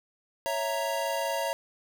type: chord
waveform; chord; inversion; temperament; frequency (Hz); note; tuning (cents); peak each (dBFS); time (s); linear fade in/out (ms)
square; A# diminished; first; equal; 554.4 / 659.3 / 932.3; C#5 / E5 / A#5; 0 / 0 / 0; -33; 0.46-1.53; 0
effects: none